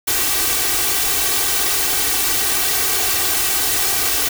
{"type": "noise with comb filter", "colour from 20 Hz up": "white", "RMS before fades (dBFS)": -18, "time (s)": [0.07, 4.29], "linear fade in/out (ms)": 10, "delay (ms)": 2.6, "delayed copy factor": 1, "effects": []}